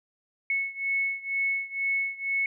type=beating tone pair; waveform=sine; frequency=2200 / 2202.1 Hz; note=C#7 / C#7; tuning=-14 / -12 cents; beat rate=2.1 Hz; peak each=-28 / -30 dBFS; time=0.5-2.46 s; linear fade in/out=2 ms; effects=none